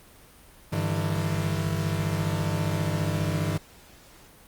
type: tone cluster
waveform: 40% pulse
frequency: 99.4 / 149 / 163.8 Hz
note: G2 / D3 / E3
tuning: +25 / +25 / -11 cents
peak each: -28 / -29 / -28 dBFS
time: 0.72-3.58 s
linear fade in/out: 10 ms
effects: pink hiss -52 dBFS RMS until 4.47 s + Opus 32 kbps